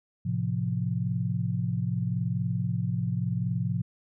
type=chord; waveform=sine; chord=F major; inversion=first; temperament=equal; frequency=110 / 130.81 / 174.61 Hz; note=A2 / C3 / F3; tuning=0 / 0 / 0 cents; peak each=-30 dBFS; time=0.25-3.82 s; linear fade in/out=10 ms; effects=none